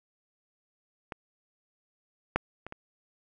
clicks, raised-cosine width 0.5 ms, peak -21 / -9 / -25 / -25 dBFS, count 4, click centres 1.122 / 2.36 / 2.666 / 2.724 s, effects none

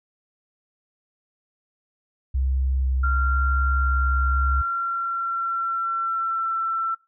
sine tone with vibrato, 65.41 Hz, C2, in tune, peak -20 dBFS, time 2.34-4.62 s, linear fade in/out 10 ms, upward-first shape square, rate 1 Hz, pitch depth 11 cents each way
sine tone with pitch glide, 1380 to 1340.7 Hz, F6 to E6, -21 to +29 cents, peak -22 dBFS, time 3.03-6.95 s, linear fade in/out 10 ms, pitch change -50 cents, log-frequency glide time 4.11-6.54 s
effects noise-tail reverb RT60 0.2 s tail -18 dB re dry

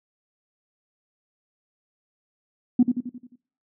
sine tone with echo, 246.9 Hz, B3, in tune, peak -11 dBFS, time 2.79-2.83 s, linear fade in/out 5 ms, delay 88 ms, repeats 6, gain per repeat -6 dB, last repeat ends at 3.358 s, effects noise-tail reverb RT60 0.5 s tail -21 dB re dry + tanh soft clip ceiling -8 dBFS

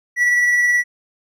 triangle tone with tremolo, 1948 Hz, B6, 24 cents flat, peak -10 dBFS, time 0.16-0.84 s, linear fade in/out 50 ms, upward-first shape sine, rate 19 Hz, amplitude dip 25%, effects none

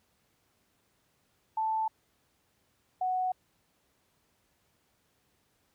sine tone pair in turn, 880 / 740 Hz, A5 / F#5, 0 / 0 cents, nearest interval minor third, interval 300 cents, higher first, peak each -27 dBFS, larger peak neither, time 1.57-1.88 / 3.01-3.32 s, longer neither, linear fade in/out 5 ms, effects pink hiss -72 dBFS RMS until 5.74 s + high-pass 60 Hz 12 dB/octave

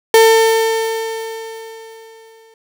35% pulse tone with exponential decay, 448.6 Hz, A4, 34 cents sharp, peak -3 dBFS, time 0.14-2.54 s, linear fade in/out 2 ms, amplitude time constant 520 ms, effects none

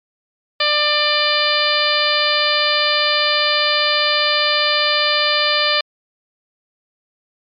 harmonic tone, 595 Hz, D5, 22 cents sharp, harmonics 1 / 2 / 3 / 4 / 5 / 6 / 7 / 8, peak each -22 / -22 / -22 / -22 / -22 / -22 / -22 / -22 dBFS, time 0.6-5.81 s, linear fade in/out 5 ms, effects MP3 96 kbps

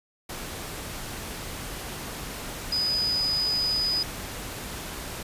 sine tone in noise, 4979 Hz, D#8, in tune, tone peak -23 dBFS, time 2.72-4.03 s, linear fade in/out 5 ms, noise pink, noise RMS -36 dBFS, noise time 0.29-5.23 s, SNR +10 dB, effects resampled to 32000 Hz

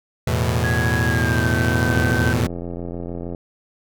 sawtooth chord, E suspended fourth, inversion none, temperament equal, 82.41 / 110 / 123.47 Hz, E2 / A2 / B2, 0 / 0 / 0 cents, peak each -18 dBFS, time 0.27-2.47 s, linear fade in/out 5 ms
sine tone with pitch glide, 1661.2 to 1541 Hz, G#6 to G6, 0 to -30 cents, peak -23 dBFS, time 0.64-2.33 s, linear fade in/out 0 ms, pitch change -130 cents, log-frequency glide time 1.04-1.49 s
click train, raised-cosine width 2 ms, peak -17 dBFS, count 129, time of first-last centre 1.87-3.348 s, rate 86.6 Hz
effects none

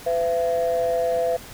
sine tone pair together, 505.7 / 675 Hz, B4 / E5, +41 / +41 cents, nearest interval perfect fourth, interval 500 cents, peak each -21 dBFS, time 0.06-1.37 s, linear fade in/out 10 ms, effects tanh soft clip ceiling -14 dBFS + pink hiss -41 dBFS RMS until 1.53 s

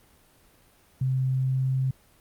sine tone with pitch glide, 130.81 to 131.72 Hz, C3 to C3, 0 to +12 cents, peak -22 dBFS, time 1.01-1.91 s, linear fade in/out 5 ms, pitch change +12 cents, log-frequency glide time 1.31-1.74 s, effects pink hiss -59 dBFS RMS until 2.2 s + Opus 32 kbps

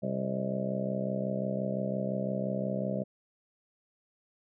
harmonic tone with a mistuned harmonic, 65.7 Hz, C2, 8 cents sharp, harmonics 2 / 3 / 4 / 5 / 6 / 7 / 8 / 9 / 10, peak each -38 / -33 / -43 / -47 / -42 / -47 / -38 / -38 / -38 dBFS, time 0.02-3.04 s, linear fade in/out 20 ms, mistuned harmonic 10, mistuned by -52 cents, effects none

